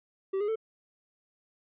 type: tone with pitch steps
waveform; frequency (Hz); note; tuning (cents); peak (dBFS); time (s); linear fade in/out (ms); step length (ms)
triangle; 386.1 / 413.8 / 443.5; G4 / G#4 / A4; -26 / -6 / +14; -25; 0.33-0.558; 10; 76
effects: resampled to 8000 Hz